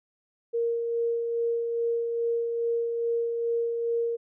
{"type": "tone with tremolo", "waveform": "sine", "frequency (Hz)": 466.2, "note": "A#4", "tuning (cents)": 0, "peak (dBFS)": -23, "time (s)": [0.53, 4.17], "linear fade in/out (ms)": 20, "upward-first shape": "sine", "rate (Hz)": 2.4, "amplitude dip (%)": 35, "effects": []}